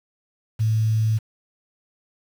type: tone with quantisation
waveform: sine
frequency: 110 Hz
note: A2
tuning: in tune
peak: -17 dBFS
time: 0.59-1.19 s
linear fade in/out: 20 ms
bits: 7
effects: none